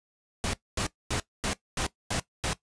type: noise bursts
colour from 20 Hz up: pink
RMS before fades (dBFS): -29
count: 7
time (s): 0.44-2.531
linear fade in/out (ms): 0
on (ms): 93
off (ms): 240
effects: noise-tail reverb RT60 0.1 s tail -17 dB re dry + resampled to 22050 Hz